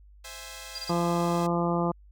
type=chord; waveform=5% pulse; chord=C augmented; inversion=none; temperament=equal; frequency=523.3 / 659.3 / 830.6 Hz; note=C5 / E5 / G#5; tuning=0 / 0 / 0 cents; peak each=-33 dBFS; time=0.24-1.47 s; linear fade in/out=10 ms
type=tone bursts; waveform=sine; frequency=4800 Hz; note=D8; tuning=37 cents sharp; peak=-33 dBFS; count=3; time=0.75-0.908 s; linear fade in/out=5 ms; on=36 ms; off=25 ms
type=harmonic tone; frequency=171.8 Hz; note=F3; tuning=28 cents flat; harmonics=1 / 2 / 3 / 4 / 5 / 6 / 7; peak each=-27 / -30 / -32 / -33 / -34 / -35 / -35 dBFS; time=0.89-1.92 s; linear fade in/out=10 ms
effects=added 50 Hz sine -50 dBFS peak until 2.11 s